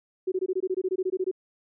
sine tone bursts, 373 Hz, F#4, 14 cents sharp, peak -23 dBFS, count 15, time 0.27-1.314 s, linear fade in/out 10 ms, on 50 ms, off 21 ms, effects none

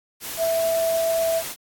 sine tone in noise, 659.3 Hz, E5, in tune, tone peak -19 dBFS, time 0.37-1.43 s, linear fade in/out 50 ms, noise white, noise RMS -32 dBFS, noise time 0.2-1.56 s, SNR +10 dB, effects AAC 64 kbps

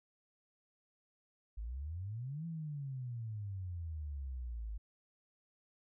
sine exponential two-way sweep, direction up then down, 50.9 to 168.8 to 51.4 Hz, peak -39 dBFS, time 1.57-4.78 s, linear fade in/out 10 ms, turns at 2.46 s, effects none

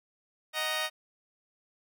10% pulse chord, D# minor, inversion none, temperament just, 622.3 / 746.7 / 933.4 Hz, D#5 / F#5 / A#5, 0 / +16 / +2 cents, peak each -24 / -29 / -29 dBFS, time 0.53-0.9 s, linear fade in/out 50 ms, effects none

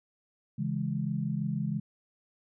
sine chord, C# minor, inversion none, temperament equal, 138.59 / 164.81 / 207.7 Hz, C#3 / E3 / G#3, 0 / 0 / 0 cents, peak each -33 dBFS, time 0.58-1.8 s, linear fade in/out 10 ms, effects none

